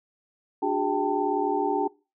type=tone cluster; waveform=sine; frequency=296.6 / 368.7 / 407.3 / 784 / 891 Hz; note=D4 / F#4 / G#4 / G5 / A5; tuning=+17 / -6 / -34 / 0 / +22 cents; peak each=-29 dBFS; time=0.62-1.88 s; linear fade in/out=10 ms; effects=noise-tail reverb RT60 0.3 s tail -22 dB re dry